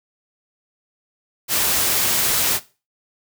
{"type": "noise", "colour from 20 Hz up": "white", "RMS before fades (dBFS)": -19, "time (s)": [1.48, 2.6], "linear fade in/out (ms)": 50, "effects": ["noise-tail reverb RT60 0.3 s tail -17 dB re dry"]}